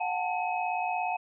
sine tone cluster, 726 / 783 / 890 / 2548 Hz, F#5 / G5 / A5 / D#7, -33 / -2 / +20 / +41 cents, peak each -30 / -38 / -33 / -36 dBFS, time 0-1.17 s, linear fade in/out 10 ms, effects none

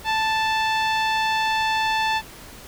sawtooth tone with low-pass filter, 880 Hz, A5, in tune, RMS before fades -22 dBFS, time 0.04-2.22 s, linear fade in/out 50 ms, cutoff 3800 Hz, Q 1.4, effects pink hiss -42 dBFS RMS until 2.67 s

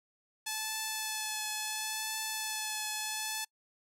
5% pulse tone with vibrato, 866 Hz, A5, 28 cents flat, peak -22 dBFS, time 0.46-3.45 s, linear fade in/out 10 ms, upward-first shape triangle, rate 0.72 Hz, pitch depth 20 cents each way, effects noise-tail reverb RT60 0.1 s tail -26 dB re dry

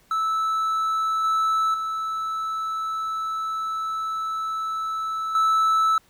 triangle tone with level steps, 1311 Hz, E6, 10 cents flat, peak -19 / -17 / -23 / -15 dBFS, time 0.11-5.98 s, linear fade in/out 2 ms, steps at 1.24 / 1.74 / 5.35 s, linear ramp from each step 2 ms, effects pink hiss -59 dBFS RMS until 6.09 s

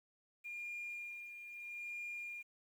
sine tone with tremolo, 2411 Hz, D7, 45 cents sharp, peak -40 dBFS, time 0.44-2.43 s, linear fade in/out 20 ms, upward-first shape sine, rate 0.78 Hz, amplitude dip 60%, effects tanh soft clip ceiling -39 dBFS + 11-bit

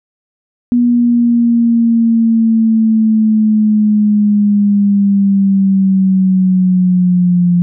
sine linear sweep, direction down, 242.5 to 174.61 Hz, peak -7 dBFS, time 0.72-7.62 s, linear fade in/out 0 ms, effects none

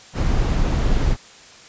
brown noise, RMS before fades -18 dBFS, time 0.13-1.17 s, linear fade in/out 50 ms, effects white hiss -44 dBFS RMS until 1.68 s + resampled to 16000 Hz

